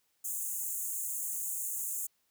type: high-pass noise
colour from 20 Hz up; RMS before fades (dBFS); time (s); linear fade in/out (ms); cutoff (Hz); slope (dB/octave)
pink; -36; 0.24-2.07; 10; 6600; 96
effects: white hiss -75 dBFS RMS until 2.3 s